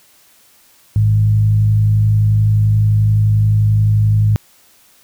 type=tone with frequency modulation; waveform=sine; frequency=106.4 Hz; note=G#2; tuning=42 cents sharp; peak=-9 dBFS; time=0.96-4.36 s; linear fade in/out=0 ms; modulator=51.5 Hz; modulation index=0.39; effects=white hiss -50 dBFS RMS until 5.03 s